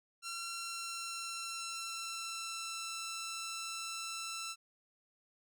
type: tone with pitch glide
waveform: 10% pulse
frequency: 1364 to 1334.4 Hz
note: F6 to E6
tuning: -41 to +21 cents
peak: -31 dBFS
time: 0.22-4.56 s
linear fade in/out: 50 ms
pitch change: -38 cents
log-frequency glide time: 0.49-2.98 s
effects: none